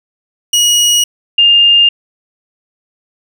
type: tone pair in turn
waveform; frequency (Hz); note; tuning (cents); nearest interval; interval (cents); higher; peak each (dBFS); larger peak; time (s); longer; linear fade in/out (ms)
25% pulse / sine; 2900 / 2811; F#7 / F7; -35 / +11; minor second; 54; first; -4; neither; 0.53-1.04 / 1.38-1.89; neither; 5
effects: none